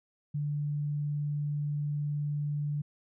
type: tone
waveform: sine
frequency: 146.83 Hz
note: D3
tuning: in tune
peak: -29 dBFS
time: 0.34-2.82 s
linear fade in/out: 10 ms
effects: none